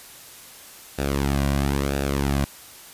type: tone with flanger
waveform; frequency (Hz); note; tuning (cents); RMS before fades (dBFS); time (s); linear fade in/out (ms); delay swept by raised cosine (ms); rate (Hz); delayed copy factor
sawtooth; 69.6; C#2; +8; -23; 0.98-2.45; 10; 0.94 to 2.34; 1; -0.65
effects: white hiss -44 dBFS RMS until 2.93 s + resampled to 32000 Hz